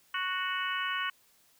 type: harmonic tone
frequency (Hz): 370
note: F#4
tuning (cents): 0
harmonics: 3 / 4 / 5 / 6 / 7 / 8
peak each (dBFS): -35 / -35 / -38 / -41 / -42 / -37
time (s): 0.14-1.1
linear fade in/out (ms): 5
effects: white hiss -65 dBFS RMS until 1.59 s

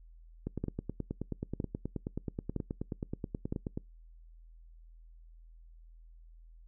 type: two click trains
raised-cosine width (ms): 3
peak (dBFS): -22 / -20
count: 32 / 4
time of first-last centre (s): 0.47-3.775 / 0.64-3.525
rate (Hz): 9.38 / 1.04
effects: noise-tail reverb RT60 0.2 s tail -26 dB re dry + added 41 Hz sine -52 dBFS peak until 6.67 s

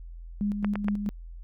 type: tone with tremolo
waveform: sine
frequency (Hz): 204.9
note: G#3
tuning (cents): -23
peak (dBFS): -24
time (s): 0.41-1.09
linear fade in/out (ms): 0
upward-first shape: square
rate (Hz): 4.6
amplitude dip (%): 45
type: clicks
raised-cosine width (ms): 0.5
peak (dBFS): -16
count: 3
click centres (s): 0.646 / 0.756 / 0.884
effects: added 42 Hz sine -39 dBFS peak until 1.43 s

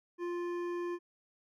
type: tone with hard clipping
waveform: triangle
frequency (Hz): 349.2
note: F4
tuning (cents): 0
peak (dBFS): -36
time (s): 0.18-0.99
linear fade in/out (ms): 50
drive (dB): 15
effects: none

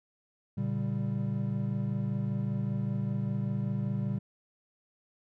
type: chord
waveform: triangle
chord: G diminished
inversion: first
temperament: equal with one note detuned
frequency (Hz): 116.54 / 141.67 / 196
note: Bb2 / Db3 / G3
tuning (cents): 0 / +38 / 0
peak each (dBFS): -31 / -32 / -31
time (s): 0.57-4.19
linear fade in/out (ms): 10
effects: none

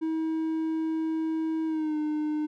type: tone with pitch glide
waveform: triangle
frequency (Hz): 320 to 303.6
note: D#4 to D#4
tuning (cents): +49 to -42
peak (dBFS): -24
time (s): 0.01-2.47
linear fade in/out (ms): 20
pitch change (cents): -91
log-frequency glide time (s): 1.66-1.97
effects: none

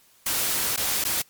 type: noise with dropouts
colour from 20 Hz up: white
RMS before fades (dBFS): -25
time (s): 0.26-1.22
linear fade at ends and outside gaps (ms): 5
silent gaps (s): 0.763-0.774 / 1.041-1.049
effects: white hiss -58 dBFS RMS until 1.29 s + MP3 96 kbps

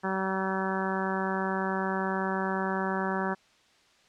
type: harmonic tone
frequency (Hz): 190.8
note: G3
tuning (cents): -47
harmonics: 1 / 2 / 3 / 4 / 5 / 6 / 7 / 8 / 9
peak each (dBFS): -32 / -34 / -38 / -36 / -35 / -39 / -39 / -38 / -38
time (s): 0.03-3.35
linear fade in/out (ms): 20
effects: white hiss -62 dBFS RMS until 4.08 s + low-pass 5000 Hz 12 dB/octave

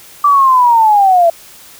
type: linear sweep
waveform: sine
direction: down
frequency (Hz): 1172 to 659.3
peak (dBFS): -5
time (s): 0.24-1.3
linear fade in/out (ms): 5
effects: white hiss -38 dBFS RMS until 1.79 s

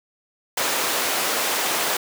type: high-pass noise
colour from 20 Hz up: pink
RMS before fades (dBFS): -23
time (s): 0.57-1.97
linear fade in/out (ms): 5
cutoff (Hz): 490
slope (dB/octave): 12
effects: none

